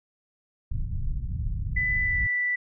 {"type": "low-pass noise", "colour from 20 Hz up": "pink", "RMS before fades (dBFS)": -29, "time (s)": [0.71, 2.27], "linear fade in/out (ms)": 5, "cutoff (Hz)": 130, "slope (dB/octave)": 24}
{"type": "tone with pitch glide", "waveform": "sine", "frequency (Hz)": [1997, 1971.8], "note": ["B6", "B6"], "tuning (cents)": [19, -3], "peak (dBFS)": -23, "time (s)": [1.76, 2.56], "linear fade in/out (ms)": 10, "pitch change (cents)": -22, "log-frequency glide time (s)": [1.99, 2.23]}
{"effects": []}